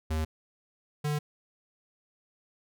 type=tone pair in turn; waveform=square; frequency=78.7 / 148.57 Hz; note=D#2 / D3; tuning=+20 / +20 cents; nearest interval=major seventh; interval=1100 cents; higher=second; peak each=-28 dBFS; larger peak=neither; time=0.1-0.25 / 1.04-1.19 s; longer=neither; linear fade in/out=10 ms; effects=none